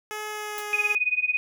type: tone with pitch glide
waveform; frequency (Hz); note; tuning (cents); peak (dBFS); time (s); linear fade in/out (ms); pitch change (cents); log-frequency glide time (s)
10% pulse; 425.3 to 417.8; G#4 to G#4; +41 to +10; -23; 0.11-0.95; 0; -31; 0.28-0.67
type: noise with exponential decay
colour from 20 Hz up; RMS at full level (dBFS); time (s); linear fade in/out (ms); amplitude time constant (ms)
blue; -32; 0.58-0.67; 0; 19
type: tone with tremolo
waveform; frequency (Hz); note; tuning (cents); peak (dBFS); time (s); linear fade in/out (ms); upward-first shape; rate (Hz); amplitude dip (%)
sine; 2489; D#7; 0; -18; 0.73-1.37; 0; sine; 18; 90
effects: none